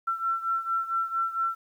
sine beating tone pair, 1346 / 1350.4 Hz, E6 / E6, +36 / +41 cents, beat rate 4.4 Hz, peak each -27 / -31 dBFS, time 0.07-1.55 s, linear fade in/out 10 ms, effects 10-bit

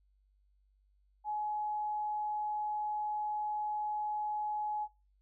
sine tone, 844 Hz, G#5, 28 cents sharp, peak -33 dBFS, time 1.24-4.88 s, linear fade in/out 50 ms, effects noise-tail reverb RT60 0.3 s tail -21 dB re dry + added 49 Hz sine -67 dBFS peak until 5.21 s

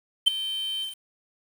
triangle tone with ADSR envelope, 3100 Hz, G7, 20 cents flat, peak -10 dBFS, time 0.26-0.96 s, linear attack 18 ms, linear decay 7 ms, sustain -16 dB, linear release 140 ms, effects 7-bit

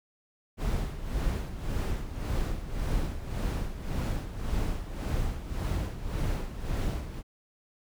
brown noise with tremolo, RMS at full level -28 dBFS, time 0.57-7.23 s, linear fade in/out 50 ms, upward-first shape sine, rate 1.8 Hz, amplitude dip 70%, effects none

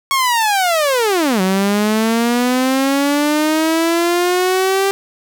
sawtooth linear two-way sweep, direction down then up, 1108.7 to 185 to 394.7 Hz, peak -9 dBFS, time 0.11-4.91 s, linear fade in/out 0 ms, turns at 1.41 s, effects none

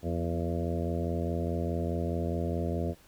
harmonic tone with a mistuned harmonic, 84.8 Hz, E2, 50 cents sharp, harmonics 1 / 2 / 3 / 4 / 5 / 6 / 7 / 8, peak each -32 / -35 / -37 / -38 / -39 / -40 / -40 / -41 dBFS, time 0.02-2.95 s, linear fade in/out 50 ms, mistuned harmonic 3, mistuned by -52 cents, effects pink hiss -59 dBFS RMS until 3.07 s

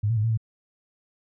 sine tone with pitch steps, 104.4 / 115.8 / 106.1 / 114 / 111.1 Hz, G#2 / A#2 / G#2 / A#2 / A2, +10 / -11 / +38 / -38 / +17 cents, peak -20 dBFS, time 0.03-0.375 s, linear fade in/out 10 ms, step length 69 ms, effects none

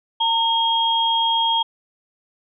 sine tone pair together, 913 / 3256 Hz, A#5 / G#7, -36 / -35 cents, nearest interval octave + minor seventh, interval 2201 cents, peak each -19 dBFS, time 0.2-1.63 s, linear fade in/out 10 ms, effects none

